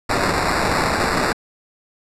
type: noise with sample-and-hold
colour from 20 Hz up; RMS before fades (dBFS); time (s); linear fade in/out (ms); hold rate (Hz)
white; -19; 0.09-1.33; 10; 3150
effects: low-pass 9000 Hz 12 dB/octave